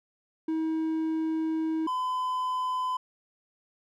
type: tone pair in turn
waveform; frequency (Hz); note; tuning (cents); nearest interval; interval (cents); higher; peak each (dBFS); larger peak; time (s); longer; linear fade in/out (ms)
triangle; 319.3 / 1013.7; D#4 / B5; +45 / +45; octave + minor sixth; 2000; second; -24 / -25; first; 0.48-1.87 / 1.87-2.97; first; 5
effects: none